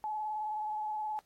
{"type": "tone with vibrato", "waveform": "sine", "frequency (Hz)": 854, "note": "G#5", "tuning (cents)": 48, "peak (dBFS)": -33, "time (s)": [0.04, 1.19], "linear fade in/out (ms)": 0, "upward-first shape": "sine", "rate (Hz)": 19, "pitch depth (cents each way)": 25, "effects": ["pink hiss -72 dBFS RMS until 1.25 s", "AAC 48 kbps"]}